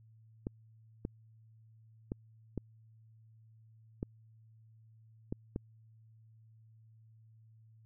clicks, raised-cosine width 3 ms, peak -23 dBFS, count 7, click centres 0.469 / 1.051 / 2.119 / 2.577 / 4.029 / 5.325 / 5.561 s, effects added 111 Hz sine -58 dBFS peak until 7.85 s

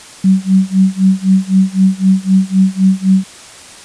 sine tone with tremolo, 190 Hz, F#3, 46 cents sharp, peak -4 dBFS, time 0.24-3.24 s, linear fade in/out 5 ms, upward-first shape sine, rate 3.9 Hz, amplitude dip 95%, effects white hiss -35 dBFS RMS until 3.84 s + resampled to 22050 Hz

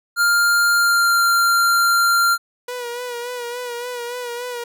square tone with pitch glide, 1400 to 1384.7 Hz, F6 to F6, +4 to -15 cents, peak -14 dBFS, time 0.16-2.38 s, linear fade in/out 50 ms, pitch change -19 cents, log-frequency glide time 0.74-1.23 s
sawtooth tone with vibrato, 485.6 Hz, B4, 29 cents flat, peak -22 dBFS, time 2.68-4.64 s, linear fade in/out 5 ms, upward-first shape sine, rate 3.5 Hz, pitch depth 42 cents each way
effects none

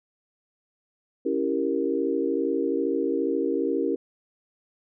sine chord, C# diminished seventh, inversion none, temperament equal, 277.2 / 329.6 / 392 / 466.2 Hz, C#4 / E4 / G4 / Bb4, 0 / 0 / 0 / 0 cents, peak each -28 dBFS, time 1.25-3.96 s, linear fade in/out 10 ms, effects none

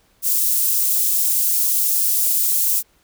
white high-pass noise, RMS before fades -18 dBFS, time 0.22-2.83 s, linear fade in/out 50 ms, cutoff 8800 Hz, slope 12 dB/octave, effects pink hiss -59 dBFS RMS until 3.03 s

